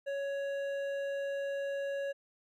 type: tone with hard clipping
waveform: sine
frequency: 557 Hz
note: C#5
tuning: 8 cents sharp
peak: -35 dBFS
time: 0.06-2.13 s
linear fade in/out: 20 ms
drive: 9 dB
effects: none